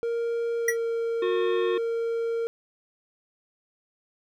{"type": "tone with pitch glide", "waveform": "triangle", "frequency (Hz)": [466.2, 461.1], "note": ["A#4", "A#4"], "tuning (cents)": [0, -19], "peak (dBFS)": -23, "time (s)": [0.03, 2.47], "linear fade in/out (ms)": 0, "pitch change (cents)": -19, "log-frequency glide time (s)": [0.59, 0.71]}
{"type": "tone with exponential decay", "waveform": "square", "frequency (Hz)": 1937, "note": "B6", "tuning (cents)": -34, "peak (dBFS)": -18, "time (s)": [0.68, 0.77], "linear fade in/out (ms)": 5, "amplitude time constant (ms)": 19}
{"type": "harmonic tone", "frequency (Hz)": 362.4, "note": "F#4", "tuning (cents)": -36, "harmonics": [1, 3, 5, 7, 9, 10], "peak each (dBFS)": [-25, -35, -39, -42, -44, -45], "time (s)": [1.22, 1.78], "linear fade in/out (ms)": 5}
{"effects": []}